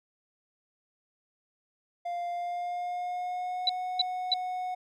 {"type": "tone with pitch glide", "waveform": "triangle", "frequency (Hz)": [698.5, 733.2], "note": ["F5", "F#5"], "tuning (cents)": [0, -16], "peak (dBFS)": -29, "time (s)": [2.05, 4.75], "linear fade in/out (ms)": 10, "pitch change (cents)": 84, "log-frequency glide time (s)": [2.29, 3.76]}
{"type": "tone bursts", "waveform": "sine", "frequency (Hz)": 3951, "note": "B7", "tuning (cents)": 0, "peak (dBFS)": -21, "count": 3, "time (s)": [3.67, 4.339], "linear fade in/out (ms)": 2, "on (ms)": 23, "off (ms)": 300}
{"effects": []}